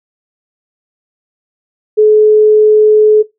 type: tone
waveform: sine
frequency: 427.6 Hz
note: A4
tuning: 49 cents flat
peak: -3 dBFS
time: 1.97-3.23 s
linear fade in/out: 20 ms
effects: noise-tail reverb RT60 0.2 s tail -20 dB re dry